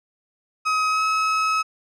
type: tone with pitch glide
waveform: 35% pulse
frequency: 1268 to 1285 Hz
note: D#6 to E6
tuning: +32 to -45 cents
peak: -17 dBFS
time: 0.65-1.63 s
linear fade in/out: 20 ms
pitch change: +23 cents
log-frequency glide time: 0.89-1.03 s
effects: low-pass 6000 Hz 12 dB/octave